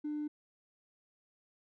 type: tone with hard clipping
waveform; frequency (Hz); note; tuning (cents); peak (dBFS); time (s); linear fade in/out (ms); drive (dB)
sine; 298.8; D4; +30; -35; 0.04-0.28; 10; 1
effects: none